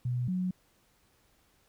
sine tone pair in turn, 123.47 / 183.29 Hz, B2 / F#3, 0 / -16 cents, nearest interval perfect fifth, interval 684 cents, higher second, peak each -28 dBFS, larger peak neither, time 0.05-0.28 / 0.28-0.51 s, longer neither, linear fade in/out 5 ms, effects pink hiss -68 dBFS RMS until 1.68 s

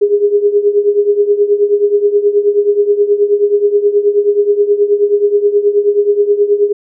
sine tone with tremolo, 410.2 Hz, G#4, 21 cents flat, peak -4 dBFS, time 0.01-6.73 s, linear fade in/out 10 ms, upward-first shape triangle, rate 9.4 Hz, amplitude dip 85%, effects none

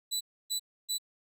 25% pulse tone bursts, 3969 Hz, B7, 8 cents sharp, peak -26 dBFS, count 3, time 0.11-0.984 s, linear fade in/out 20 ms, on 98 ms, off 290 ms, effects none

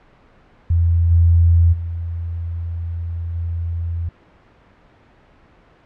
sine tone with level steps, 84.6 Hz, E2, 45 cents sharp, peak -12 / -9 / -22 / -20 dBFS, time 0.7-4.09 s, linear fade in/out 5 ms, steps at 1.1 / 1.72 / 3.34 s, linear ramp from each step 20 ms, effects pink hiss -51 dBFS RMS until 5.85 s + low-pass 2000 Hz 12 dB/octave

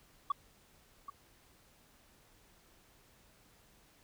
sine tone with echo, 1136 Hz, C#6, 42 cents sharp, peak -26 dBFS, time 0.3-0.32 s, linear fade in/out 5 ms, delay 780 ms, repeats 1, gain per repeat -14 dB, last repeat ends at 1.1 s, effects tanh soft clip ceiling -26 dBFS + pink hiss -65 dBFS RMS until 4.03 s

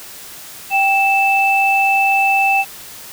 sine tone pair together, 784 / 2640 Hz, G5 / E7, 0 / +2 cents, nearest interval octave + major sixth, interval 2102 cents, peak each -14 dBFS, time 0.7-2.65 s, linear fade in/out 50 ms, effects white hiss -35 dBFS RMS until 3.12 s

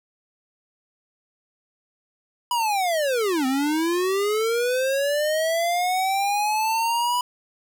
square linear two-way sweep, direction down then up, 987.8 to 255.2 to 987.8 Hz, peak -21 dBFS, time 2.51-7.21 s, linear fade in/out 2 ms, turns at 3.46 s, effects none

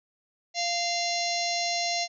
harmonic tone with a mistuned harmonic, 693 Hz, F5, 14 cents flat, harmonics 1 / 3 / 4 / 5 / 6 / 7 / 8 / 9 / 10, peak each -30 / -34 / -38 / -40 / -32 / -39 / -34 / -37 / -44 dBFS, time 0.54-2.08 s, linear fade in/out 50 ms, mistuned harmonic 9, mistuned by +29 cents, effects none

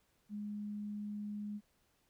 sine tone, 207.7 Hz, G#3, in tune, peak -39 dBFS, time 0.29-1.61 s, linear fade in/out 50 ms, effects pink hiss -75 dBFS RMS until 2.09 s

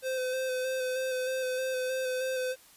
square tone with vibrato, 515 Hz, C5, 28 cents flat, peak -30 dBFS, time 0.02-2.56 s, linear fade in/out 50 ms, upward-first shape square, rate 3.2 Hz, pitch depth 18 cents each way, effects white hiss -57 dBFS RMS until 2.76 s + resampled to 32000 Hz

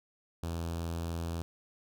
sawtooth tone with notch filter, 83.7 Hz, E2, 27 cents sharp, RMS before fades -36 dBFS, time 0.43-1.42 s, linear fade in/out 0 ms, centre 2000 Hz, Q 1.6, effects none

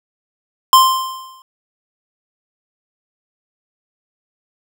square tone with exponential decay, 1046.5 Hz, C6, in tune, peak -4 dBFS, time 0.73-1.42 s, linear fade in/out 1 ms, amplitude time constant 150 ms, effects none

